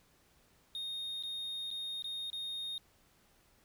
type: tone with dropouts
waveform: triangle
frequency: 3700 Hz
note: A#7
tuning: 14 cents flat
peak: -36 dBFS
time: 0.75-2.78 s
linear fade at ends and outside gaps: 1 ms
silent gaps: 1.226-1.235 / 1.705-1.712 / 2.023-2.043 / 2.301-2.33 s
effects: pink hiss -68 dBFS RMS until 3.64 s